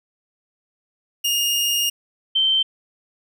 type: tone pair in turn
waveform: sawtooth / sine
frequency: 2839 / 3113 Hz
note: F7 / G7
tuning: +28 / -13 cents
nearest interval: major second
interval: 159 cents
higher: second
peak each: -15 dBFS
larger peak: neither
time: 1.24-1.9 / 2.35-2.63 s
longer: first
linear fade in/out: 10 ms
effects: none